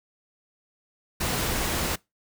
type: noise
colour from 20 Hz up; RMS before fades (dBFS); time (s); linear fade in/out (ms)
pink; -27; 1.2-1.96; 10
effects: noise-tail reverb RT60 0.2 s tail -23 dB re dry